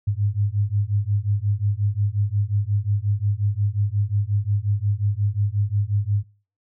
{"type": "beating tone pair", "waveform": "sine", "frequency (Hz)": [99.7, 105.3], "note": ["G2", "G#2"], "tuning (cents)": [30, 24], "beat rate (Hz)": 5.6, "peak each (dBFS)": -22, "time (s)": [0.07, 6.24], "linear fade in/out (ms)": 10, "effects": ["noise-tail reverb RT60 0.4 s tail -25 dB re dry"]}